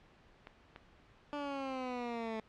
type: clicks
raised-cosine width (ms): 0.3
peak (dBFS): -31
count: 2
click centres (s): 0.471 / 0.761
type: exponential sweep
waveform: 15% pulse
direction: down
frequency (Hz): 293.7 to 218.2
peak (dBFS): -31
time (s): 1.33-2.4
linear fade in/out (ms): 0
effects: pink hiss -63 dBFS RMS until 2.48 s + low-pass 3000 Hz 12 dB/octave

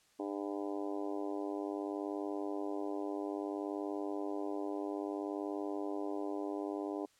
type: harmonic tone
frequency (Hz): 100.6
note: G2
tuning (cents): +45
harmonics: 3 / 4 / 5 / 6 / 7 / 8 / 9 / 10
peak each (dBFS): -39 / -41 / -48 / -46 / -48 / -49 / -54 / -53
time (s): 0.19-7.06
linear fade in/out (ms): 10
effects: white hiss -69 dBFS RMS until 7.19 s + low-pass 9000 Hz 12 dB/octave

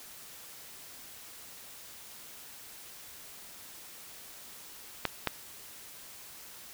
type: clicks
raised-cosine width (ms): 0.3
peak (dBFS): -11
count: 2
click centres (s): 5.053 / 5.273
effects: white hiss -49 dBFS RMS until 6.73 s

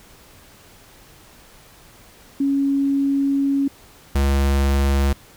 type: tone pair in turn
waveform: sine / square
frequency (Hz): 277.2 / 69.1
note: C#4 / C#2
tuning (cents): 0 / -5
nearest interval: 2 octaves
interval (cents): 2405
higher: first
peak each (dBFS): -16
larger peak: neither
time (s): 2.4-3.68 / 4.15-5.13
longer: first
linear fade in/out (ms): 5
effects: pink hiss -48 dBFS RMS until 5.36 s

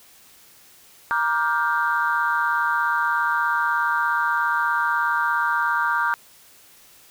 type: chord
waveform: sine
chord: G minor seventh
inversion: first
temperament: just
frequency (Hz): 940.8 / 1176 / 1411.2 / 1568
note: Bb5 / D6 / F6 / G6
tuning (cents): +16 / +2 / +18 / 0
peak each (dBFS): -24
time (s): 1.11-6.14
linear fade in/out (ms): 0
effects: tanh soft clip ceiling -9 dBFS + white hiss -51 dBFS RMS until 7.1 s

